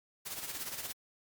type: noise with tremolo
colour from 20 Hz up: white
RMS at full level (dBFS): -38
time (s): 0.25-0.93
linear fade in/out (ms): 20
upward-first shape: sine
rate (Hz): 17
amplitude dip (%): 60
effects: MP3 96 kbps